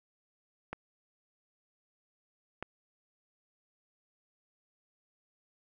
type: clicks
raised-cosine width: 0.5 ms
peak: -22 dBFS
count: 2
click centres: 0.73 / 2.626 s
effects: none